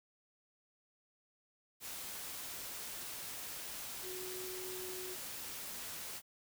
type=tone in noise; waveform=sine; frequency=368.9 Hz; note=F#4; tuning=5 cents flat; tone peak=-45 dBFS; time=4.02-5.17 s; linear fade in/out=50 ms; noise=white; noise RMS=-45 dBFS; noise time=1.8-6.22 s; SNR=-3 dB; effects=none